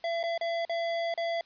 square tone with dropouts, 674 Hz, E5, 38 cents sharp, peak -29 dBFS, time 0.04-1.41 s, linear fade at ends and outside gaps 2 ms, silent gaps 0.23-0.237 / 0.378-0.411 / 0.651-0.695 / 1.14-1.176 s, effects white hiss -61 dBFS RMS until 1.45 s + resampled to 11025 Hz

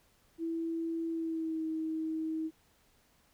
sine tone with pitch glide, 329.6 to 318.2 Hz, E4 to D#4, 0 to +39 cents, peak -32 dBFS, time 0.38-2.51 s, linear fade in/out 50 ms, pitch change -61 cents, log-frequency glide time 1.09-1.65 s, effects pink hiss -68 dBFS RMS until 3.33 s

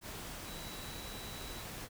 sine tone in noise, 3923 Hz, B7, 12 cents flat, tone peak -51 dBFS, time 0.44-1.66 s, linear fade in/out 50 ms, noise pink, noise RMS -45 dBFS, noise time 0.01-1.89 s, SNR -9 dB, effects none

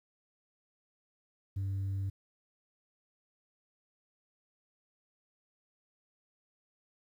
sine tone, 97.3 Hz, G2, 12 cents flat, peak -29 dBFS, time 1.56-2.1 s, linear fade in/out 10 ms, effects tanh soft clip ceiling -31 dBFS + 11-bit

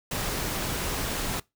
pink noise, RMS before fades -30 dBFS, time 0.11-1.4 s, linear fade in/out 5 ms, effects noise-tail reverb RT60 0.2 s tail -23 dB re dry

